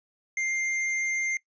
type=tone; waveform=square; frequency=2102 Hz; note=C7; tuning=7 cents sharp; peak=-27 dBFS; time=0.37-1.37 s; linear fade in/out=2 ms; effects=noise-tail reverb RT60 0.1 s tail -20 dB re dry + resampled to 16000 Hz